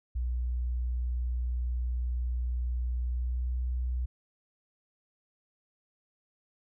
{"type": "tone with pitch glide", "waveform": "sine", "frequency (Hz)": [61, 61.99], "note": ["B1", "B1"], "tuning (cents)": [-21, 7], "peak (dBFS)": -28, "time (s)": [0.15, 4.06], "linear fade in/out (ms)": 10, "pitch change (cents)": 28, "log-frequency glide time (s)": [3.06, 3.52], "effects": []}